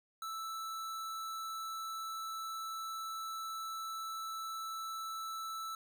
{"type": "tone", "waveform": "square", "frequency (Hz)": 1318.5, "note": "E6", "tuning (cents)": 0, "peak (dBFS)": -40, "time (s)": [0.22, 5.75], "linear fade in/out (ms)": 2, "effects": []}